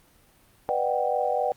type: chord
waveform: sine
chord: G major seventh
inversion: first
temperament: equal with one note detuned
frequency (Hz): 493.9 / 597.9 / 740 / 784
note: B4 / D5 / F#5 / G5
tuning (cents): 0 / +31 / 0 / 0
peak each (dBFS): -28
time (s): 0.69-1.52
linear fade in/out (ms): 0
effects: pink hiss -59 dBFS RMS until 1.56 s + Opus 32 kbps

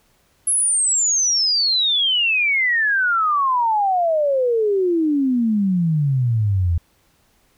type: exponential sweep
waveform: sine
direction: down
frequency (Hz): 11000 to 81.3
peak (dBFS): -15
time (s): 0.47-6.78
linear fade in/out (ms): 5
effects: pink hiss -60 dBFS RMS until 7.57 s

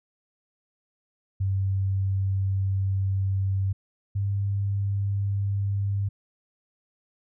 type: tone pair in turn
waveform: sine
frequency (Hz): 96.7 / 99.65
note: G2 / G2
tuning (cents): -23 / +29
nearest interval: minor second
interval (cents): 52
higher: second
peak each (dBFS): -22 / -23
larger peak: first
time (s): 1.4-3.73 / 4.15-6.09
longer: first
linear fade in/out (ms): 10
effects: none

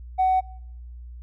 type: tone with tanh clipping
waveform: triangle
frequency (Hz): 750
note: F#5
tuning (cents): +23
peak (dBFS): -17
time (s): 0.18-0.41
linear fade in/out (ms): 20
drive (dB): 5
effects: noise-tail reverb RT60 0.7 s tail -23 dB re dry + added 60 Hz sine -37 dBFS peak until 1.22 s

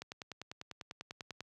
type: click train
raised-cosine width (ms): 0.2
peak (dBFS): -26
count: 15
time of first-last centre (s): 0.02-1.406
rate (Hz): 10.1
effects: high-pass 80 Hz 12 dB/octave

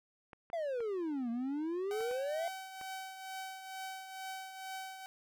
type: clicks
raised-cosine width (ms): 0.5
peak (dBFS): -35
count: 6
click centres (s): 0.332 / 0.501 / 0.805 / 2.007 / 2.112 / 2.813
type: exponential two-way sweep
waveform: triangle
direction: down then up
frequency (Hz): 699 to 228.3 to 699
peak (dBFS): -32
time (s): 0.53-2.48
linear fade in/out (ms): 2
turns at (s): 1.3
type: tone with tremolo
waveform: sawtooth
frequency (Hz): 762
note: G5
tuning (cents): -49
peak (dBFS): -36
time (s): 1.91-5.06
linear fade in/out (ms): 0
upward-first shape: triangle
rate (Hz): 2.2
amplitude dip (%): 60
effects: none

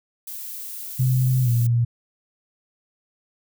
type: noise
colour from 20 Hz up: violet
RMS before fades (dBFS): -34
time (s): 0.27-1.67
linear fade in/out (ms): 5
type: tone with pitch glide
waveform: sine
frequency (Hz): 128.5 to 118.52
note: C3 to A#2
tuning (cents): -31 to +29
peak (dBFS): -16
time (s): 0.99-1.85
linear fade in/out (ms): 10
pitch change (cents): -140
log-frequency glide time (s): 1.42-1.5
effects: none

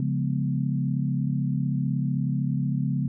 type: chord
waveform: sine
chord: C# dominant seventh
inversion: none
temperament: equal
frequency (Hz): 138.59 / 174.61 / 207.7 / 246.9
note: C#3 / E#3 / G#3 / B3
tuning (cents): 0 / 0 / 0 / 0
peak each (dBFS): -25 / -30 / -31 / -31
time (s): 0-3.08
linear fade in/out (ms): 2
effects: none

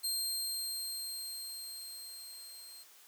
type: tone with level ramp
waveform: 20% pulse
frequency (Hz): 4186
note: C8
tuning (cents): 0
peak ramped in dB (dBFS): -26 to -44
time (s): 0.03-2.84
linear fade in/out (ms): 20
effects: white hiss -59 dBFS RMS until 3.07 s + high-pass 400 Hz 12 dB/octave

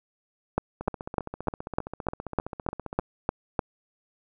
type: two click trains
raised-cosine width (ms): 1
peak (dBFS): -9 / -20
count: 11 / 34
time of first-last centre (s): 0.58-3.592 / 0.81-2.995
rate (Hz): 3.32 / 15.1
effects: none

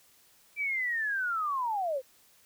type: linear sweep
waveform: sine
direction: down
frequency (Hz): 2349 to 493.9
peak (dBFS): -28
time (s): 0.56-2.02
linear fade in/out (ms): 50
effects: white hiss -62 dBFS RMS until 2.45 s

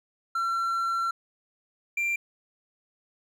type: tone pair in turn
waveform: triangle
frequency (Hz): 1357 / 2369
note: E6 / D7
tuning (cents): +50 / +14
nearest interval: minor seventh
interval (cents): 964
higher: second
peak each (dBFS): -23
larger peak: neither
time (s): 0.35-1.11 / 1.97-2.16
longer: first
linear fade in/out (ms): 5
effects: none

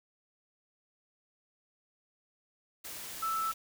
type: tone in noise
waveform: sine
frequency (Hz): 1318.5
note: E6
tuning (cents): 0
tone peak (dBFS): -30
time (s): 3.22-3.52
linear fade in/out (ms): 10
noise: white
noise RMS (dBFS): -43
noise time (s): 2.84-3.54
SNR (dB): +10
effects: none

